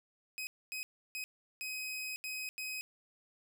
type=tone bursts at uneven times; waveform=sawtooth; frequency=2525 Hz; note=D#7; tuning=25 cents sharp; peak=-35 dBFS; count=6; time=0.38-0.47 / 0.72-0.83 / 1.15-1.24 / 1.61-2.16 / 2.24-2.49 / 2.58-2.81 s; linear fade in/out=0 ms; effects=none